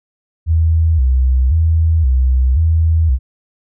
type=tone with vibrato; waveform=sine; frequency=72.3 Hz; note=D2; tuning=27 cents flat; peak=-9 dBFS; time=0.46-3.19 s; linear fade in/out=50 ms; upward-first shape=square; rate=0.95 Hz; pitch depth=200 cents each way; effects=none

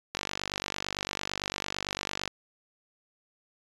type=click train; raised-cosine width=0.2 ms; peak=-13 dBFS; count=105; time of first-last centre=0.15-2.277 s; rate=48.9 Hz; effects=resampled to 24000 Hz

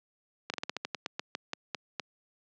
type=slowing click train; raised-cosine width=0.2 ms; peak=-15 dBFS; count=14; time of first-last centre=0.5-1.997 s; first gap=38 ms; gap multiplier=1.17; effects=high-pass 200 Hz 12 dB/octave + low-pass 6000 Hz 12 dB/octave

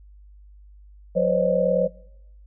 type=tone cluster; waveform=sine; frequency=181.7 / 505 / 544 / 613 Hz; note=F#3 / B4 / C#5 / D#5; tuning=-31 / +39 / -33 / -26 cents; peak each=-25 / -22 / -21 / -25 dBFS; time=1.15-1.88 s; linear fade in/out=20 ms; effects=noise-tail reverb RT60 0.8 s tail -22 dB re dry + added 50 Hz sine -45 dBFS peak until 2.46 s

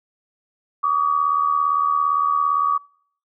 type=tone pair together; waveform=sine; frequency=1142 / 1219.6 Hz; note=D6 / D#6; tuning=-49 / -35 cents; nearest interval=minor second; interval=114 cents; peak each=-18 / -22 dBFS; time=0.83-2.78 s; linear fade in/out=10 ms; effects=noise-tail reverb RT60 0.6 s tail -25 dB re dry

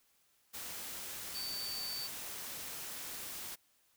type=tone in noise; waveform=sine; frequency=4562 Hz; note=C#8; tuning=49 cents sharp; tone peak=-39 dBFS; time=1.34-2.08 s; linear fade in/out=20 ms; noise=white; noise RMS=-44 dBFS; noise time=0.53-3.56 s; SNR=+2 dB; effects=white hiss -72 dBFS RMS until 3.96 s

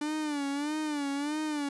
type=tone with vibrato; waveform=45% pulse; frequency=293.7 Hz; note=D4; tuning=in tune; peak=-30 dBFS; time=0.01-1.69 s; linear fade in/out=5 ms; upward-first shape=sine; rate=1.6 Hz; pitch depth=93 cents each way; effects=resampled to 24000 Hz + 11-bit

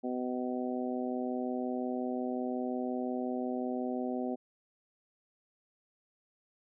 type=harmonic tone; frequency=125.6 Hz; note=B2; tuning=30 cents sharp; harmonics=2 / 3 / 4 / 5 / 6; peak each=-34 / -39 / -41 / -41 / -42 dBFS; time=0.03-4.36 s; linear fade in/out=20 ms; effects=none

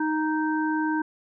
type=harmonic tone; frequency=311.1 Hz; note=D#4; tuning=in tune; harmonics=1 / 3 / 5; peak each=-24 / -29 / -31 dBFS; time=0-1.02 s; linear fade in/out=5 ms; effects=none

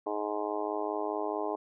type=harmonic tone; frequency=104.7 Hz; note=G#2; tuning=15 cents sharp; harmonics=3 / 4 / 5 / 6 / 7 / 8 / 9 / 10; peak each=-38 / -35 / -45 / -37 / -41 / -38 / -43 / -41 dBFS; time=0.06-1.56 s; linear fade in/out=10 ms; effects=none

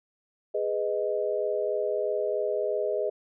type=chord; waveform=sine; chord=G# minor; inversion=none; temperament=just; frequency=415.3 / 498.4 / 623 Hz; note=G#4 / B4 / D#5; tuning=0 / +16 / +2 cents; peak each=-29 / -31 / -29 dBFS; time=0.54-3.1 s; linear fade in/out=10 ms; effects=none

